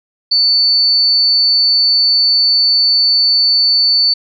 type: tone with amplitude modulation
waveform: sine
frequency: 4500 Hz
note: C#8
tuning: 25 cents sharp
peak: -6 dBFS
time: 0.31-4.14 s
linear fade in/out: 10 ms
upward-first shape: sine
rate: 225 Hz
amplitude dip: 50%
effects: none